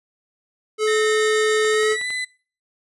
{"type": "tone", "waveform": "square", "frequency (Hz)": 431, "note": "A4", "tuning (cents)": -36, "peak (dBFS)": -18, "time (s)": [0.78, 1.97], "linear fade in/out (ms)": 50}
{"type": "tone with pitch glide", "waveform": "35% pulse", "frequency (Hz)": [1830, 2007], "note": ["A#6", "B6"], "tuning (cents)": [-32, 27], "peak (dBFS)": -22, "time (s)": [0.87, 2.25], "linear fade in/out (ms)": 10, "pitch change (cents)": 159, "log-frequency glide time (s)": [1.69, 2.09]}
{"type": "click train", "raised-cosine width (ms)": 0.3, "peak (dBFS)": -21, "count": 6, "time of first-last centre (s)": [1.65, 2.105], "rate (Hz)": 11}
{"effects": ["noise-tail reverb RT60 0.4 s tail -22 dB re dry", "resampled to 24000 Hz"]}